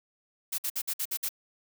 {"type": "noise bursts", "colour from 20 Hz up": "blue", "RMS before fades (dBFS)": -31, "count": 7, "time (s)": [0.52, 1.291], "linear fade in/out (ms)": 10, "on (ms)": 63, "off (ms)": 55, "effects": []}